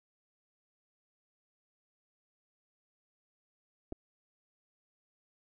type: clicks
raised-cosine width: 2 ms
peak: -28 dBFS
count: 2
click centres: 3.923 / 3.926 s
effects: none